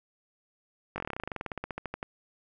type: slowing click train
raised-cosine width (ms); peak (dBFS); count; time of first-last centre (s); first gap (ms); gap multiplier
0.5; -19; 24; 0.96-2.029; 20; 1.07
effects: none